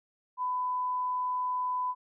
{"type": "tone", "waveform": "sine", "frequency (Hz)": 1001, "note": "B5", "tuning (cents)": 23, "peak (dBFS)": -28, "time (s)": [0.37, 1.95], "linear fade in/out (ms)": 50, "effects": []}